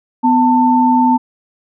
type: tone pair together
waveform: sine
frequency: 250.3 / 892 Hz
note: B3 / A5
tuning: +23 / +23 cents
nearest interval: octave + minor seventh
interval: 2200 cents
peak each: -11 dBFS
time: 0.23-1.18 s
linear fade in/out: 20 ms
effects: none